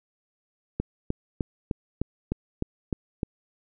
click train, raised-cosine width 3 ms, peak -13 dBFS, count 9, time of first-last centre 0.8-3.232 s, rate 3.29 Hz, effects none

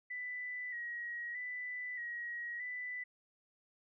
sine tone with vibrato, 1943 Hz, B6, 29 cents flat, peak -39 dBFS, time 0.1-3.04 s, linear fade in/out 10 ms, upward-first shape square, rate 0.8 Hz, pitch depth 40 cents each way, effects none

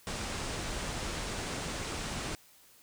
pink low-pass noise, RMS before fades -37 dBFS, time 0.07-2.35 s, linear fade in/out 0 ms, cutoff 9400 Hz, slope 48 dB/octave, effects white hiss -60 dBFS RMS until 2.82 s

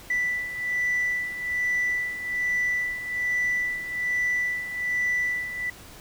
sine beating tone pair, 1975.5 / 1976.7 Hz, B6 / B6, 0 / +1 cents, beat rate 1.2 Hz, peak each -29 / -24 dBFS, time 0.1-5.7 s, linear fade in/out 5 ms, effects tanh soft clip ceiling -19 dBFS + pink hiss -46 dBFS RMS until 6 s

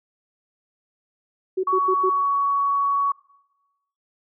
sine tone bursts, 375 Hz, F#4, 23 cents sharp, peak -19 dBFS, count 4, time 1.57-2.098 s, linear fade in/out 10 ms, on 66 ms, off 88 ms
sine tone, 1122 Hz, C#6, 21 cents sharp, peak -18 dBFS, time 1.67-3.12 s, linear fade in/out 5 ms
effects noise-tail reverb RT60 1.0 s tail -21 dB re dry

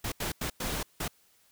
pink noise bursts at uneven times, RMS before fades -33 dBFS, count 5, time 0.04-0.12 / 0.2-0.32 / 0.41-0.5 / 0.6-0.83 / 1-1.08 s, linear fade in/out 5 ms, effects white hiss -65 dBFS RMS until 1.51 s

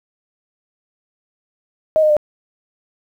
sine tone with pitch steps, 628 / 613.3 / 598.9 Hz, D#5 / D#5 / D5, +16 / -25 / +34 cents, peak -10 dBFS, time 1.96-2.167 s, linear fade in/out 0 ms, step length 69 ms, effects 8-bit

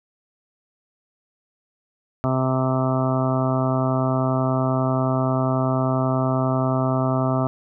harmonic tone, 130.3 Hz, C3, 7 cents flat, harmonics 1 / 2 / 3 / 4 / 5 / 6 / 7 / 8 / 9 / 10, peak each -22 / -24 / -31 / -36 / -25 / -34 / -33 / -36 / -30 / -33 dBFS, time 2.24-7.47 s, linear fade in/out 0 ms, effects none

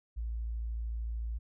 sine tone, 56.7 Hz, A#1, 47 cents flat, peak -33 dBFS, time 0.16-1.39 s, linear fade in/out 20 ms, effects none

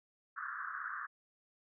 white band-pass noise, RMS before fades -42 dBFS, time 0.36-1.07 s, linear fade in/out 20 ms, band 1100 to 1700 Hz, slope 96 dB/octave, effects none

